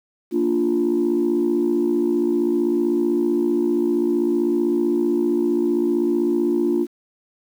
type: chord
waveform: sine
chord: Bb major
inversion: none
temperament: equal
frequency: 233.1 / 293.7 / 349.2 Hz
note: Bb3 / D4 / F4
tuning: 0 / 0 / 0 cents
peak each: -23 / -21 / -18 dBFS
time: 0.31-6.87 s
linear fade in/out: 50 ms
effects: tanh soft clip ceiling -11 dBFS + 8-bit